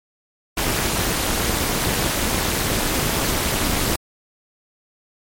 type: noise with amplitude modulation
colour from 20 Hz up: pink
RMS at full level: -17 dBFS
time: 0.57-3.96 s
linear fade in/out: 5 ms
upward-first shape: sine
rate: 275 Hz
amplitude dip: 90%
effects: MP3 64 kbps